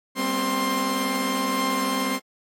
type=tone cluster; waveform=sawtooth; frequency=198.9 / 243.2 / 264 / 1055 Hz; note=G3 / B3 / C4 / C6; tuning=+25 / -26 / +16 / +14 cents; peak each=-27 / -28 / -23 / -22 dBFS; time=0.15-2.2 s; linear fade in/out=50 ms; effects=AAC 48 kbps